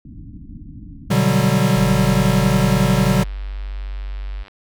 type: low-pass noise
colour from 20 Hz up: pink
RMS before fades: -36 dBFS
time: 0.05-1.59 s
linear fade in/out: 2 ms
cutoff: 310 Hz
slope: 96 dB/octave
type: chord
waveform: square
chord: G major seventh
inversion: first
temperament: equal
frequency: 123.47 / 146.83 / 185 / 196 Hz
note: B2 / D3 / F#3 / G3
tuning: 0 / 0 / 0 / 0 cents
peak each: -20 dBFS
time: 1.1-3.24 s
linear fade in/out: 10 ms
type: tone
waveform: sine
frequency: 47.04 Hz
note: F#1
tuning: 29 cents sharp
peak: -24 dBFS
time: 1.75-4.44 s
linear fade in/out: 20 ms
type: click train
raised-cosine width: 0.3 ms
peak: -27 dBFS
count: 200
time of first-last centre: 2.48-4.482 s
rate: 99.4 Hz
effects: none